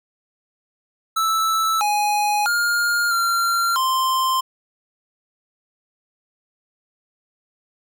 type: tone with pitch steps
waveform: square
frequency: 1316 / 832 / 1413 / 1376 / 1045 Hz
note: E6 / G#5 / F6 / F6 / C6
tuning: -3 / +3 / +20 / -26 / -2 cents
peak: -18 dBFS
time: 1.16-4.41 s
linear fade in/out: 10 ms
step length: 650 ms
effects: none